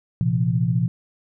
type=chord; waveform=sine; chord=Bb suspended second; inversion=none; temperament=equal with one note detuned; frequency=116.54 / 130.81 / 170.82 Hz; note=Bb2 / C3 / F3; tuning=0 / 0 / -38 cents; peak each=-22 dBFS; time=0.21-0.88 s; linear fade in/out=0 ms; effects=none